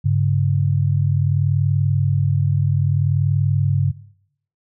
sine tone pair together, 100.2 / 140.8 Hz, G2 / C#3, +38 / +27 cents, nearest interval tritone, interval 589 cents, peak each -17 dBFS, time 0.04-3.92 s, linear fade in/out 20 ms, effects noise-tail reverb RT60 0.7 s tail -19 dB re dry

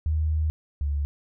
sine tone pair in turn, 77.78 / 71.89 Hz, D#2 / D2, 0 / -36 cents, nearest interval minor second, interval 136 cents, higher first, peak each -21 / -23 dBFS, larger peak first, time 0.06-0.5 / 0.81-1.05 s, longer first, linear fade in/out 0 ms, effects none

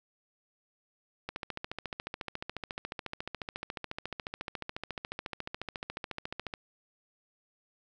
click train, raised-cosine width 0.3 ms, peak -20 dBFS, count 75, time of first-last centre 1.29-6.538 s, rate 14.1 Hz, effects none

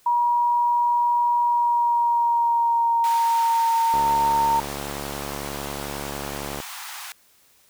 sine tone with pitch glide, 957 to 915.9 Hz, A#5 to A#5, +45 to -31 cents, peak -17 dBFS, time 0.06-4.6 s, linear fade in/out 5 ms, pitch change -76 cents, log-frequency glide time 1.41-3.78 s
pink high-pass noise, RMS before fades -36 dBFS, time 3.04-7.12 s, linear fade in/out 0 ms, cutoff 790 Hz, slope 48 dB/octave
click train, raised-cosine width 1 ms, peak -17 dBFS, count 190, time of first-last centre 3.94-6.602 s, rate 71 Hz
effects white hiss -58 dBFS RMS until 7.69 s

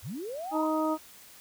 sine linear sweep, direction up, 63 to 1056 Hz, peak -34 dBFS, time 0.02-0.68 s, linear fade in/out 50 ms
harmonic tone, 312.8 Hz, D#4, 9 cents sharp, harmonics 1 / 2 / 3 / 4, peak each -28 / -31 / -33 / -34 dBFS, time 0.51-0.98 s, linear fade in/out 50 ms
effects white hiss -52 dBFS RMS until 1.4 s

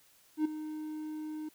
triangle tone with ADSR envelope, 308.3 Hz, D#4, 16 cents flat, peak -22 dBFS, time 0.37-1.49 s, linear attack 80 ms, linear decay 9 ms, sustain -13 dB, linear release 7 ms, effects white hiss -64 dBFS RMS until 1.54 s

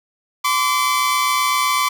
sawtooth tone pair together, 1028 / 1155.7 Hz, C6 / D6, -31 / -28 cents, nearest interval major second, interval 203 cents, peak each -16 / -14 dBFS, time 0.44-1.89 s, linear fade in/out 10 ms, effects none

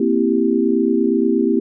sine chord, C dominant seventh, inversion third, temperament equal, 233.1 / 261.6 / 329.6 / 392 Hz, Bb3 / C4 / E4 / G4, 0 / 0 / 0 / 0 cents, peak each -19 dBFS, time 0-1.6 s, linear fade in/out 5 ms, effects none

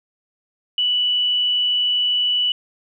sine tone with frequency modulation, 2960 Hz, F#7, in tune, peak -16 dBFS, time 0.78-2.52 s, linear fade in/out 2 ms, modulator 87.5 Hz, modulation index 0.29, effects none

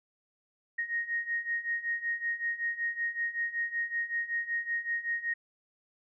sine beating tone pair, 1864.7 / 1870 Hz, A#6 / A#6, 0 / +5 cents, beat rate 5.3 Hz, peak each -35 / -32 dBFS, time 0.78-5.34 s, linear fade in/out 10 ms, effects none

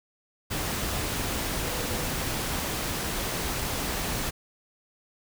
sine tone in noise, 497.7 Hz, B4, 13 cents sharp, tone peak -40 dBFS, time 1.62-2.06 s, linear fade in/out 20 ms, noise pink, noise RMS -30 dBFS, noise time 0.5-4.31 s, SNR -13 dB, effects none

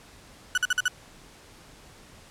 35% pulse tone bursts, 1480 Hz, F#6, in tune, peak -19 dBFS, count 5, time 0.55-0.881 s, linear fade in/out 2 ms, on 27 ms, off 49 ms, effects pink hiss -51 dBFS RMS until 2.3 s + low-pass 10000 Hz 12 dB/octave

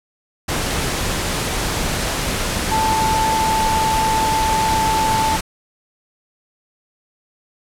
sine tone in noise, 880 Hz, A5, in tune, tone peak -16 dBFS, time 2.71-5.37 s, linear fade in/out 10 ms, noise pink, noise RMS -21 dBFS, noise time 0.48-5.41 s, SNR +2 dB, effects low-pass 11000 Hz 12 dB/octave

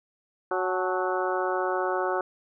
harmonic tone with a mistuned harmonic, 185 Hz, F#3, in tune, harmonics 2 / 3 / 4 / 5 / 6 / 7 / 8, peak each -29 / -31 / -32 / -33 / -34 / -34 / -35 dBFS, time 0.51-2.21 s, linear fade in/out 2 ms, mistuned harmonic 5, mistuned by -76 cents, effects none

